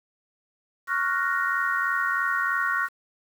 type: chord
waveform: sine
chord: Gb major seventh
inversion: second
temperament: equal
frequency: 1108.7 / 1396.9 / 1480 / 1864.7 Hz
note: Db6 / F6 / Gb6 / Bb6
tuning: 0 / 0 / 0 / 0 cents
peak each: -28 dBFS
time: 0.87-2.89 s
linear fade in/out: 50 ms
effects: 8-bit